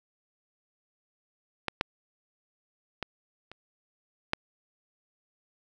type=clicks; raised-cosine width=0.3 ms; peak=-12 / -9 / -16 / -28 / -9 dBFS; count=5; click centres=1.683 / 1.811 / 3.027 / 3.516 / 4.334 s; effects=none